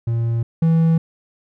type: tone pair in turn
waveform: triangle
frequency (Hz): 116 / 163.59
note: A#2 / E3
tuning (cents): -8 / -13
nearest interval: tritone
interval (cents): 595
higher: second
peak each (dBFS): -15 / -10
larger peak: second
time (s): 0.07-0.43 / 0.62-0.98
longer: neither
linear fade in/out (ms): 5
effects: none